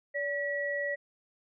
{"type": "tone pair together", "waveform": "sine", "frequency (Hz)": [574, 1930.7], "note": ["D5", "B6"], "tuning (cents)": [-40, -40], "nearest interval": "octave + major sixth", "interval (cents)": 2100, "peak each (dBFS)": [-33, -32], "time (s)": [0.14, 0.96], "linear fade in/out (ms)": 20, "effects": []}